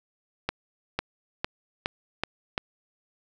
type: accelerating click train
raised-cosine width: 0.3 ms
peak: -10 dBFS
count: 6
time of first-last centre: 0.49-2.579 s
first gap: 500 ms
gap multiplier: 0.91
effects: none